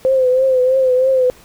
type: tone with vibrato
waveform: sine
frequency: 517 Hz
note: C5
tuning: 21 cents flat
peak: -10 dBFS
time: 0.05-1.3 s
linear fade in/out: 0 ms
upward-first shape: triangle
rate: 3.1 Hz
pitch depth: 59 cents each way
effects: pink hiss -45 dBFS RMS until 1.44 s